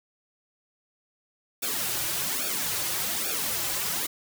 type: noise with flanger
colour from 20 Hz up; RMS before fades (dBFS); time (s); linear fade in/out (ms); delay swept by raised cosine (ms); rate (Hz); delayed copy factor
white; -29; 1.62-4.07; 10; 0.98 to 4.48; 1.2; -0.85
effects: none